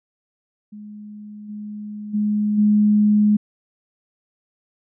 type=tone with level steps; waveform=sine; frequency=209.5 Hz; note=G#3; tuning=15 cents sharp; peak=-34 / -29 / -17 / -12 dBFS; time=0.72-3.37 s; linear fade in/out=10 ms; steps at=1.48 / 2.13 / 2.57 s; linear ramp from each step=20 ms; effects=none